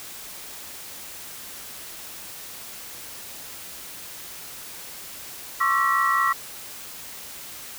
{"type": "tone cluster", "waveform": "sine", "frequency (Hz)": [1079, 1144, 1335, 1923], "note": ["C#6", "D6", "E6", "B6"], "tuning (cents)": [-47, -46, 22, -47], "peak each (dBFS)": -24, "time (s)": [5.6, 6.33], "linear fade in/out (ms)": 10, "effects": ["white hiss -39 dBFS RMS until 7.78 s"]}